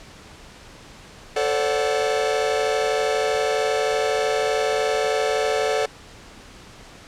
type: chord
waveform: 45% pulse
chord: D dominant seventh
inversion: second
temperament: equal with one note detuned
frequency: 440 / 523.3 / 575.9 / 740 Hz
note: A4 / C5 / D5 / F#5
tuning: 0 / 0 / -34 / 0 cents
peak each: -23 / -28 / -25 / -27 dBFS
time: 1.36-5.86 s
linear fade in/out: 5 ms
effects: pink hiss -44 dBFS RMS until 7.07 s + low-pass 7000 Hz 12 dB/octave